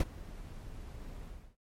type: noise with ADSR envelope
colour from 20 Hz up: brown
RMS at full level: -22 dBFS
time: 0-1.56 s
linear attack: 3 ms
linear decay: 34 ms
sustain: -23 dB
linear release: 320 ms
effects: noise-tail reverb RT60 0.1 s tail -22 dB re dry + MP3 64 kbps